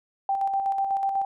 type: tone with tremolo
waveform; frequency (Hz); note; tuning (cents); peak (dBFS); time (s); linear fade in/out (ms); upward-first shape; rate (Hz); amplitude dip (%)
sine; 784; G5; 0; -21; 0.29-1.25; 2; square; 8.1; 40
effects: none